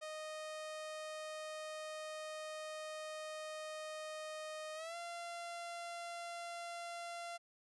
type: tone with pitch glide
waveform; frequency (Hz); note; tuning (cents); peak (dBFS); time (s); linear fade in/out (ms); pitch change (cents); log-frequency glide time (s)
sawtooth; 620 to 687.9; D#5 to F5; -6 to -26; -40; 0.01-7.38; 20; +180; 4.75-4.96
effects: resampled to 24000 Hz